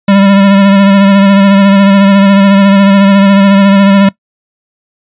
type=tone with vibrato; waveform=square; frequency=197.4 Hz; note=G3; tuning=12 cents sharp; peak=-3 dBFS; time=0.08-4.09 s; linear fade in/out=5 ms; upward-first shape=sine; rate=14 Hz; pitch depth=31 cents each way; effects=noise-tail reverb RT60 0.1 s tail -21 dB re dry + resampled to 8000 Hz